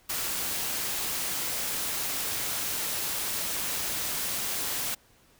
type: noise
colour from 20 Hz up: white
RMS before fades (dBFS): -31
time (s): 0.09-4.95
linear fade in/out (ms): 10
effects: pink hiss -61 dBFS RMS until 5.39 s